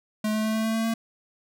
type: tone with pitch steps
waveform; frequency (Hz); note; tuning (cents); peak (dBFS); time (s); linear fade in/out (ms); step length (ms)
square; 214.4 / 216.4 / 218.4 / 220.4 / 222.5 / 224.5 / 226.6; A3 / A3 / A3 / A3 / A3 / A3 / A#3; -45 / -29 / -13 / +3 / +20 / +35 / -49; -24; 0.24-0.94; 5; 100
effects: none